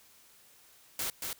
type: noise with echo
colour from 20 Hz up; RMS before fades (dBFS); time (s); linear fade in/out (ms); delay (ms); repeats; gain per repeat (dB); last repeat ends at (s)
white; -34; 0.99-1.1; 2; 230; 1; -3; 1.33
effects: white hiss -60 dBFS RMS until 1.39 s